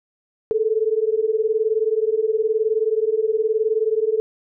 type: beating tone pair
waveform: sine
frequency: 429.4 / 448.4 Hz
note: A4 / A4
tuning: -42 / +33 cents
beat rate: 19 Hz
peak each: -20 dBFS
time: 0.51-4.2 s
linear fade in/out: 0 ms
effects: none